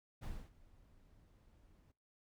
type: noise with ADSR envelope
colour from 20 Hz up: brown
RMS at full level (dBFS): -43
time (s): 0.21-1.92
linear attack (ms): 27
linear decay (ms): 260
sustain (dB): -22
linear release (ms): 8
effects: noise-tail reverb RT60 0.3 s tail -22 dB re dry